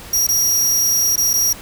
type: tone with dropouts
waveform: sawtooth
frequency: 5690 Hz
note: F8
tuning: 31 cents sharp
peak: -11 dBFS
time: 0.13-1.53 s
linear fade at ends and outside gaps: 5 ms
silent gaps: 0.269-0.287 / 1.159-1.177 / 1.333-1.337 s
effects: pink hiss -36 dBFS RMS until 1.61 s